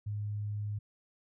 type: tone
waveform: sine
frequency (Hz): 104.1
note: G#2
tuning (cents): +5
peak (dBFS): -33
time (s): 0.06-0.79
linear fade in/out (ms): 10
effects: none

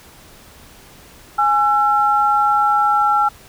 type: tone pair together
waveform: sine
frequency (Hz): 830.6 / 1350.2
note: G#5 / E6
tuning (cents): 0 / +41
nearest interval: minor sixth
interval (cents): 841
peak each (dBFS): -15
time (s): 1.38-3.29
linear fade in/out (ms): 10
effects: pink hiss -44 dBFS RMS until 3.48 s

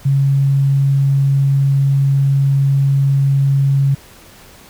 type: tone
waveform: sine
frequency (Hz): 137.9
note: C#3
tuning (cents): -9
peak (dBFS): -10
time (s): 0.05-3.95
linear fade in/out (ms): 10
effects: pink hiss -42 dBFS RMS until 4.69 s

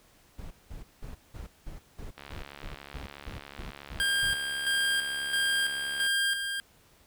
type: noise bursts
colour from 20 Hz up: brown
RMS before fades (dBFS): -40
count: 13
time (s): 0.38-4.35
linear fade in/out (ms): 10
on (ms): 130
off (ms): 190
type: click train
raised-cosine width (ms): 0.3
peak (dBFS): -27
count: 276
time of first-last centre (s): 2.18-6.064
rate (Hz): 70.8
type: tone with tremolo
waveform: 25% pulse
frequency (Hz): 1603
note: G6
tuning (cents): +38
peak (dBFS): -21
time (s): 4-6.6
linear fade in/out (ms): 0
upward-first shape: square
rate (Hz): 1.5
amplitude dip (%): 50
effects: pink hiss -61 dBFS RMS until 7.06 s

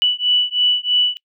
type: beating tone pair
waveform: sine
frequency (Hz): 2960 / 2963.1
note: F#7 / F#7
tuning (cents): 0 / +2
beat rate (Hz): 3.1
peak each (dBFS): -17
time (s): 0.02-1.17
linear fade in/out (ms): 0
effects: noise-tail reverb RT60 0.1 s tail -24 dB re dry

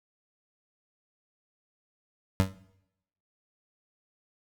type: tone with exponential decay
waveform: 25% pulse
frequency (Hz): 94.9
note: F#2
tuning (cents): +44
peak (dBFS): -14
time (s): 2.4-2.54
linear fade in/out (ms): 0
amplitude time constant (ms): 30
effects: noise-tail reverb RT60 0.8 s tail -19 dB re dry

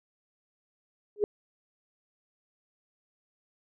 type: tone with exponential growth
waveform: sine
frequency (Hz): 415.3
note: G#4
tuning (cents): 0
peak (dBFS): -17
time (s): 1.16-1.24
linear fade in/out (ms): 1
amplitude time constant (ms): 17
effects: none

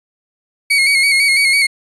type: tone with vibrato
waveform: 35% pulse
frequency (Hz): 2206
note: C#7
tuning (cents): -9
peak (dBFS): -8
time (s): 0.7-1.67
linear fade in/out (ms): 10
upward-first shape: square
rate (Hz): 6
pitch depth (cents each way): 40
effects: resampled to 24000 Hz

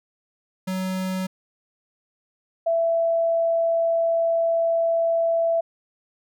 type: tone pair in turn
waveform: square / sine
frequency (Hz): 187.1 / 665.6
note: F#3 / E5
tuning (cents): +20 / +17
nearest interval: octave + minor seventh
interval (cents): 2197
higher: second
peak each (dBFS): -25 / -18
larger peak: second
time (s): 0.67-1.27 / 2.66-5.61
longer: second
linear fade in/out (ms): 10
effects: none

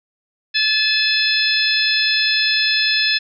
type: harmonic tone with a mistuned harmonic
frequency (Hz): 865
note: A5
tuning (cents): -30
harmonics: 2 / 3 / 4 / 5 / 6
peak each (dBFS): -21 / -21 / -21 / -21 / -21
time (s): 0.54-3.19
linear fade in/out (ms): 20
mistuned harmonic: 5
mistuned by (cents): -74
effects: none

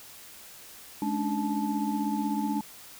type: tone cluster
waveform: sine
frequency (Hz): 211.6 / 281.4 / 297.5 / 868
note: G#3 / C#4 / D4 / A5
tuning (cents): +33 / +26 / +22 / -24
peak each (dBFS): -30 / -33 / -32 / -33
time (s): 1.02-2.61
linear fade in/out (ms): 2
effects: white hiss -48 dBFS RMS until 2.99 s

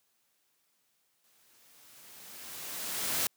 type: noise with exponential growth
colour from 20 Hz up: white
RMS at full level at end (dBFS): -29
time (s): 1.24-3.27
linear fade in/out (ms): 2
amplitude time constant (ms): 440
effects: white hiss -74 dBFS RMS until 3.36 s + high-pass 100 Hz 12 dB/octave

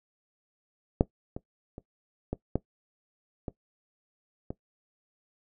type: clicks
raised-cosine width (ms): 2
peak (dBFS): -6 / -22 / -27 / -17 / -12 / -20 / -21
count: 7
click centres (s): 1.009 / 1.365 / 1.781 / 2.33 / 2.556 / 3.482 / 4.505
effects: noise-tail reverb RT60 0.1 s tail -18 dB re dry

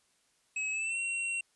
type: tone with pitch glide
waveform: square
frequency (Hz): 2566 to 2734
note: E7 to F7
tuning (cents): -47 to -37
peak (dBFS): -32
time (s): 0.56-1.41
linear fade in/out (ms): 5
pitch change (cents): +110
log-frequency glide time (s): 0.71-0.98
effects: white hiss -71 dBFS RMS until 1.55 s + resampled to 24000 Hz

